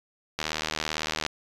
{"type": "click train", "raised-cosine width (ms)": 0.2, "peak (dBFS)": -10, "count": 69, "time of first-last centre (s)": [0.39, 1.264], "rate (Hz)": 77.8, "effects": ["resampled to 24000 Hz"]}